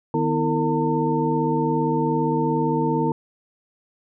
sine tone cluster, 154 / 249.4 / 326.9 / 455.7 / 904 Hz, D#3 / B3 / E4 / A#4 / A5, -17 / +17 / -14 / -39 / +47 cents, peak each -25 dBFS, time 0.14-3.12 s, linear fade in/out 2 ms, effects none

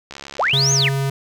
click train, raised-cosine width 0.2 ms, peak -16 dBFS, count 29, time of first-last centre 0.11-0.512 s, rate 69.7 Hz
sine linear two-way sweep, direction up then down, 415.7 to 6645 to 1642 Hz, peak -15 dBFS, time 0.39-0.89 s, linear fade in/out 5 ms, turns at 0.73 s
square tone, 136.8 Hz, C#3, 23 cents flat, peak -19 dBFS, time 0.53-1.1 s, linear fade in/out 5 ms
effects none

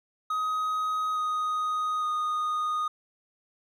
triangle tone with pitch steps, 1259 / 1246.7 / 1234.5 Hz, D#6 / D#6 / D#6, +20 / +3 / -14 cents, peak -24 dBFS, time 0.3-2.88 s, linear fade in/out 5 ms, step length 860 ms, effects none

